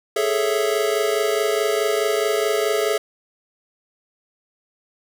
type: chord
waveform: square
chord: A major seventh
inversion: third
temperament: equal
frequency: 415.3 / 440 / 554.4 / 659.3 Hz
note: G#4 / A4 / C#5 / E5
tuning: 0 / 0 / 0 / 0 cents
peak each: -23 / -24 / -28 / -26 dBFS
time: 0.16-2.98 s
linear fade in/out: 5 ms
effects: none